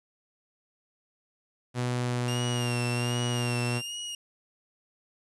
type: tone with pitch glide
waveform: sawtooth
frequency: 123.47 to 121.21 Hz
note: B2 to B2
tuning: 0 to -32 cents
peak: -23 dBFS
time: 1.74-3.82 s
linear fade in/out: 50 ms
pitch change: -32 cents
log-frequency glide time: 1.88-2.68 s
type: tone with vibrato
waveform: sawtooth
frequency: 2794 Hz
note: F7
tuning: in tune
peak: -31 dBFS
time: 2.28-4.15 s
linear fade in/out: 2 ms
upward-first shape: sine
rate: 1.3 Hz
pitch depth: 67 cents each way
effects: resampled to 24000 Hz + 10-bit